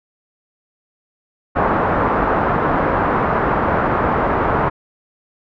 white low-pass noise, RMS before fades -17 dBFS, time 1.55-4.7 s, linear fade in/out 20 ms, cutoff 1300 Hz, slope 24 dB/octave, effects none

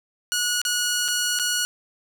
10% pulse tone with dropouts, 1455 Hz, F#6, 29 cents flat, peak -13 dBFS, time 0.32-1.65 s, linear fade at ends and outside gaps 0 ms, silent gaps 0.616-0.651 / 1.081-1.085 / 1.389-1.397 s, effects none

